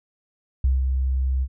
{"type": "tone with ADSR envelope", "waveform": "sine", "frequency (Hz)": 65.41, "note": "C2", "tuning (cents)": 0, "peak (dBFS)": -15, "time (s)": [0.64, 1.48], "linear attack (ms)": 4, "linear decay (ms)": 170, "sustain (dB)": -4, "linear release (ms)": 55, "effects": []}